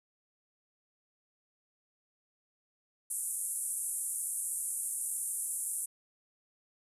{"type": "band-pass noise", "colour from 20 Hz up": "pink", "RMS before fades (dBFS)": -36, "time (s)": [3.1, 5.86], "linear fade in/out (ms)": 10, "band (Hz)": [8600, 11000], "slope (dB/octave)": 48, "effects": ["resampled to 32000 Hz"]}